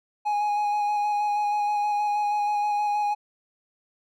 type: tone with vibrato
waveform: triangle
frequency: 830.6 Hz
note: G#5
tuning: in tune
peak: -20 dBFS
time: 0.25-3.15 s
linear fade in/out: 20 ms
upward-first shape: square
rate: 6.3 Hz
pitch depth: 13 cents each way
effects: none